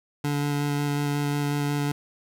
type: tone with vibrato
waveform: 25% pulse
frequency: 144.7 Hz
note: D3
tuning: 25 cents flat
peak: -20 dBFS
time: 0.24-1.92 s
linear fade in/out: 5 ms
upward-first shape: square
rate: 5.5 Hz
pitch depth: 8 cents each way
effects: none